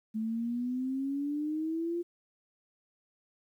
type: exponential sweep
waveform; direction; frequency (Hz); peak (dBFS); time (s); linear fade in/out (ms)
sine; up; 216.6 to 349.2; -30; 0.14-2.03; 20
effects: 11-bit